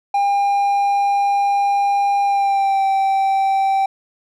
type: tone with pitch glide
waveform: triangle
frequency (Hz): 803 to 778.3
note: G5 to G5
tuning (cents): +41 to -13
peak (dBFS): -12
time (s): 0.14-3.86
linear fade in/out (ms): 5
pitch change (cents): -54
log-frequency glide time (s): 2.23-2.85
effects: none